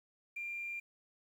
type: tone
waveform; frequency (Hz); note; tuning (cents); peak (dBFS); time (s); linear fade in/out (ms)
triangle; 2385; D7; +26; -35; 0.36-0.8; 10
effects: tanh soft clip ceiling -36 dBFS + 11-bit